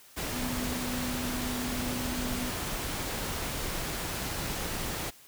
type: tone in noise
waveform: sine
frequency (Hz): 248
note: B3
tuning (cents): +7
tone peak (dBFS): -34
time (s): 0.33-2.51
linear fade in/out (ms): 20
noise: pink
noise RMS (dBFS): -34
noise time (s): 0.16-5.11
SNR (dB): -3
effects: white hiss -55 dBFS RMS until 5.27 s